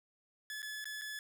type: tone with dropouts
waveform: sawtooth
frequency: 1716 Hz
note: A6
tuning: 44 cents flat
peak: -37 dBFS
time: 0.5-1.19 s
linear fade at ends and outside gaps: 1 ms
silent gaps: 0.62-0.628 / 0.843-0.855 / 1.013-1.018 s
effects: none